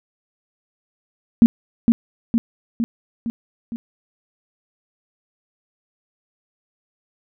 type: tone with echo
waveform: sine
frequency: 231.5 Hz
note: A#3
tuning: 12 cents flat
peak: -5 dBFS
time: 1.42-1.46 s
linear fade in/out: 0 ms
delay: 460 ms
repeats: 5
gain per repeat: -4 dB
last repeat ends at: 3.76 s
effects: none